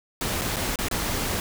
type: noise with dropouts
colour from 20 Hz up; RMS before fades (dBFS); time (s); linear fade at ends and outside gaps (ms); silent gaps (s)
pink; -27; 0.21-1.4; 1; 0.413-0.417 / 0.561-0.566 / 0.758-0.788 / 0.885-0.912
effects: none